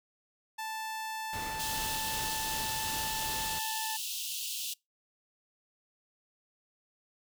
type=tone; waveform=sawtooth; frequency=880 Hz; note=A5; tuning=in tune; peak=-32 dBFS; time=0.58-3.97 s; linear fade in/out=10 ms
type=noise with tremolo; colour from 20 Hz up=pink; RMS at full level=-41 dBFS; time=1.33-3.59 s; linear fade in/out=2 ms; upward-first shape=sine; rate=2.6 Hz; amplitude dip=30%
type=high-pass noise; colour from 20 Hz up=pink; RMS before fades=-37 dBFS; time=1.59-4.74 s; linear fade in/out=10 ms; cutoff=2700 Hz; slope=96 dB/octave
effects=noise-tail reverb RT60 0.2 s tail -24 dB re dry